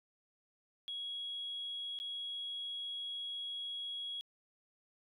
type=tone with dropouts; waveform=sine; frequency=3322 Hz; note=G#7; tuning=in tune; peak=-38 dBFS; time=0.88-4.21 s; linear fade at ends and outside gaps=0 ms; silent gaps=1.989-2 s; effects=tanh soft clip ceiling -34 dBFS